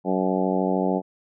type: harmonic tone with a mistuned harmonic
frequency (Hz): 93.5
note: F#2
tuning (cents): +19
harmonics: 2 / 3 / 4 / 5 / 6 / 7 / 8 / 9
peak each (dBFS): -25 / -27 / -28 / -29 / -30 / -30 / -31 / -32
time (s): 0.04-1.02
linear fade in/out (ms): 50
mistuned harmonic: 9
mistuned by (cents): +25
effects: none